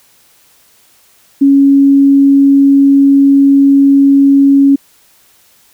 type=tone; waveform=sine; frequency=277.2 Hz; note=C#4; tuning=in tune; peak=-3 dBFS; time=1.41-4.76 s; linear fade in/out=10 ms; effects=white hiss -48 dBFS RMS until 5.73 s